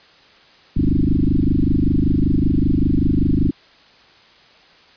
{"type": "tone with frequency modulation", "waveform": "sine", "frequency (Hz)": 134.5, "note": "C3", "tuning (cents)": 48, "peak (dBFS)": -13, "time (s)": [0.76, 3.51], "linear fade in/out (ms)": 10, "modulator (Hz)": 25.2, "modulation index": 7, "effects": ["white hiss -49 dBFS RMS until 4.96 s", "resampled to 11025 Hz"]}